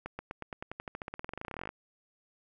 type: accelerating click train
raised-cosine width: 0.5 ms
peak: -23 dBFS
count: 30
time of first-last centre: 0.06-1.691 s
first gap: 130 ms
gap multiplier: 0.93
effects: none